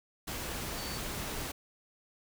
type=tone in noise; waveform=sine; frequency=4500 Hz; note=C#8; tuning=25 cents sharp; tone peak=-45 dBFS; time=0.77-0.98 s; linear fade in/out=10 ms; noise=pink; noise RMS=-38 dBFS; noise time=0.27-1.52 s; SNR=-10 dB; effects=none